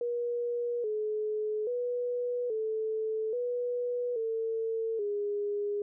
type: tone with pitch steps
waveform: sine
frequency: 478.9 / 427.3 / 488.8 / 438 / 488.4 / 449.6 / 410.7 Hz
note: A#4 / G#4 / B4 / A4 / B4 / A4 / G#4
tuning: +47 / +49 / -18 / -8 / -19 / +37 / -19 cents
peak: -29 dBFS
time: 0.01-5.82 s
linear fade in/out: 2 ms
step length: 830 ms
effects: none